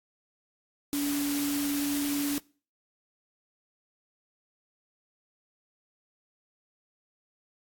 sine tone in noise, 286.3 Hz, D4, 44 cents flat, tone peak -27 dBFS, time 0.93-2.38 s, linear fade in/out 0 ms, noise white, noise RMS -35 dBFS, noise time 0.93-2.38 s, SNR +5 dB, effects noise-tail reverb RT60 0.4 s tail -23 dB re dry + AAC 64 kbps

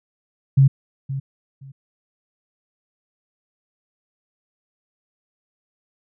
sine tone with echo, 136 Hz, C#3, 33 cents flat, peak -9 dBFS, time 0.57-0.68 s, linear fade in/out 10 ms, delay 520 ms, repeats 2, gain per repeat -14 dB, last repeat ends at 1.72 s, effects none

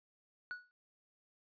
triangle tone with exponential decay, 1468 Hz, F#6, 14 cents flat, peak -35 dBFS, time 0.51-0.71 s, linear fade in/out 0 ms, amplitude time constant 42 ms, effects resampled to 11025 Hz

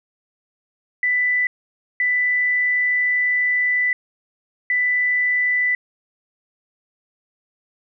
sine tone bursts at uneven times, 1987 Hz, B6, 10 cents sharp, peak -16 dBFS, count 3, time 1.03-1.47 / 2-3.93 / 4.7-5.75 s, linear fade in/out 2 ms, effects none

